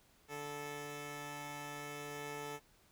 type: tone pair together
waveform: 10% pulse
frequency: 145.9 / 437.2 Hz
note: D3 / A4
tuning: -11 / -11 cents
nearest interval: octave + perfect fifth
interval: 1900 cents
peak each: -39 / -37 dBFS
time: 0.28-2.6 s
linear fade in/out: 50 ms
effects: pink hiss -68 dBFS RMS until 2.91 s